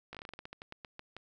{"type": "slowing click train", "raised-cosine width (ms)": 0.3, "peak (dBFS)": -28, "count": 16, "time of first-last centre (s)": [0.13, 1.166], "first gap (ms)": 17, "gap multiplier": 1.18, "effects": []}